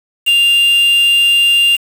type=tone with quantisation; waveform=triangle; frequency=2794 Hz; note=F7; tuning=in tune; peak=-6 dBFS; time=0.26-1.77 s; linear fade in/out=20 ms; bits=4; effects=none